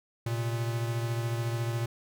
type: beating tone pair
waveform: square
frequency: 116.1 / 130.1 Hz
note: A#2 / C3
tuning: -7 / -9 cents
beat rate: 14 Hz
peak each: -30 / -38 dBFS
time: 0.26-1.86 s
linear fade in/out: 5 ms
effects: none